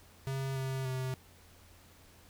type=tone with pitch steps; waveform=square; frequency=134.6 / 132.8 / 130 Hz; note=C3 / C3 / C3; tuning=+49 / +26 / -11 cents; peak=-34 dBFS; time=0.27-1.14 s; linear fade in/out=0 ms; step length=290 ms; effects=added 86 Hz sine -61 dBFS peak until 2.29 s + pink hiss -60 dBFS RMS until 2.29 s